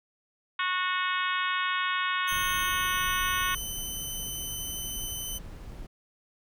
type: harmonic tone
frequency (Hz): 366.7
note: F#4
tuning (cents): -15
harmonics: 3 / 4 / 5 / 6 / 7 / 8 / 9 / 10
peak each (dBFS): -30 / -32 / -34 / -36 / -37 / -38 / -39 / -40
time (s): 0.59-3.55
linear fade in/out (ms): 5
type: tone with pitch glide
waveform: 10% pulse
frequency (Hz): 3136 to 3036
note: G7 to F#7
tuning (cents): 0 to +44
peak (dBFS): -26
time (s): 2.27-5.39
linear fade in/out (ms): 20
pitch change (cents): -56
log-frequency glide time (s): 2.57-2.99
type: noise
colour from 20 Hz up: brown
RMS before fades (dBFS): -41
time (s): 2.31-5.87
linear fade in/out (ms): 10
effects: none